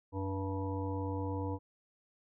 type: harmonic tone with a mistuned harmonic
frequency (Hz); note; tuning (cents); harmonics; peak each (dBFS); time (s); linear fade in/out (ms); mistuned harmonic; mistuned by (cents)
96.9; G2; -20; 1 / 3 / 5 / 7 / 9 / 10; -36 / -39 / -41 / -52 / -46 / -45; 0.12-1.59; 50; 1; -52
effects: none